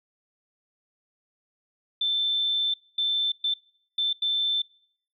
sine tone bursts at uneven times, 3543 Hz, A7, 11 cents sharp, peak -22 dBFS, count 5, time 2.01-2.74 / 2.98-3.32 / 3.44-3.54 / 3.98-4.13 / 4.22-4.62 s, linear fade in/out 5 ms, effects noise-tail reverb RT60 0.6 s tail -23 dB re dry

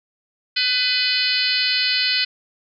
harmonic tone with a mistuned harmonic, 501 Hz, B4, 25 cents sharp, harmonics 3 / 4 / 5 / 6 / 7 / 8 / 9 / 10, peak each -28 / -27 / -25 / -25 / -29 / -23 / -24 / -27 dBFS, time 0.56-2.25 s, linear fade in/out 10 ms, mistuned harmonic 8, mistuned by +45 cents, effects none

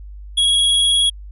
square tone with vibrato, 3322 Hz, G#7, in tune, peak -13 dBFS, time 0.37-1.1 s, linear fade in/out 10 ms, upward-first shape sine, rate 19 Hz, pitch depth 12 cents each way, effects added 50 Hz sine -32 dBFS peak until 1.31 s + resampled to 32000 Hz

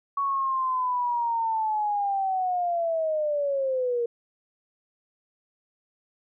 sine linear sweep, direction down, 1121 to 466.2 Hz, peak -23 dBFS, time 0.17-4.06 s, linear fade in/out 5 ms, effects none

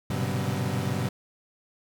35% pulse tone cluster, 99.5 / 120.2 / 127.7 / 143.4 / 188.4 Hz, G2 / B2 / C3 / D3 / F#3, +26 / -46 / -42 / -41 / +32 cents, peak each -31 dBFS, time 0.1-1.09 s, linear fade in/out 5 ms, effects none

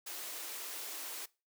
white high-pass noise, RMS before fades -43 dBFS, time 0.06-1.26 s, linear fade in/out 10 ms, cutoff 280 Hz, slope 96 dB/octave, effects noise-tail reverb RT60 0.3 s tail -22 dB re dry

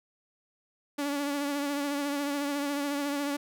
sawtooth tone with vibrato, 285.5 Hz, D4, 49 cents flat, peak -25 dBFS, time 0.98-3.37 s, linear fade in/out 10 ms, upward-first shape triangle, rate 14 Hz, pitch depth 43 cents each way, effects none

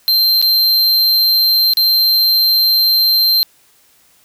square tone with dropouts, 4143 Hz, C8, 18 cents flat, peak -10 dBFS, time 0.08-3.43 s, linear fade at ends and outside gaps 0 ms, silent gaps 0.416-0.425 / 1.735-1.771 s, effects white hiss -52 dBFS RMS until 4.24 s

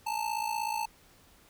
square ring-modulated tone, 880 Hz, A5, in tune, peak -28 dBFS, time 0.06-0.86 s, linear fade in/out 10 ms, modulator 28.2 Hz, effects pink hiss -60 dBFS RMS until 1.49 s

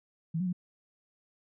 sine tone with pitch steps, 163.1 / 185 / 178.6 Hz, E3 / F#3 / F3, -18 / 0 / +39 cents, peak -28 dBFS, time 0.34-0.529 s, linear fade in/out 10 ms, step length 63 ms, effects none

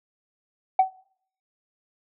sine tone with exponential decay, 757 Hz, F#5, 39 cents sharp, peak -9 dBFS, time 0.79-0.91 s, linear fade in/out 5 ms, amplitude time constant 24 ms, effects noise-tail reverb RT60 0.6 s tail -23 dB re dry + tanh soft clip ceiling -10 dBFS

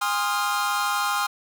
45% pulse chord, F minor seventh, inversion first, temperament equal with one note detuned, 816.3 / 1046.5 / 1244.5 / 1396.9 Hz, Ab5 / C6 / Eb6 / F6, -30 / 0 / 0 / 0 cents, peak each -28 dBFS, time 0.01-1.27 s, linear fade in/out 10 ms, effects none

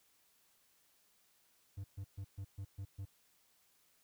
triangle tone bursts, 97.8 Hz, G2, 4 cents flat, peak -39 dBFS, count 7, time 1.77-3.054 s, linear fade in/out 10 ms, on 72 ms, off 130 ms, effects white hiss -72 dBFS RMS until 4.03 s

